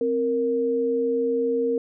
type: tone pair together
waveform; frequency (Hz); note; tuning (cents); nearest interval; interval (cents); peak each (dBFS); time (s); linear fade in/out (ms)
sine; 261.9 / 466.2; C4 / A#4; +2 / 0; minor seventh; 998; -27 / -21; 0.01-1.78; 2
effects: none